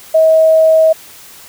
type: tone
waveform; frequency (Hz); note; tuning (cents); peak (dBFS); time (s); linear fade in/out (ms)
sine; 639; D#5; +46; -5; 0.14-0.93; 10
effects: white hiss -37 dBFS RMS until 1.48 s